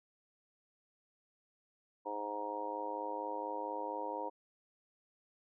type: harmonic tone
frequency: 104.3 Hz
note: G#2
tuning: 8 cents sharp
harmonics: 3 / 4 / 5 / 6 / 7 / 8 / 9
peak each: -47 / -47 / -43 / -50 / -47 / -50 / -40 dBFS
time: 2.05-4.3 s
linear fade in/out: 20 ms
effects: none